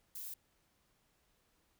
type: noise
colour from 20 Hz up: violet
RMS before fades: -45 dBFS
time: 0.15-0.34 s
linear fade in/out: 5 ms
effects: pink hiss -75 dBFS RMS until 1.79 s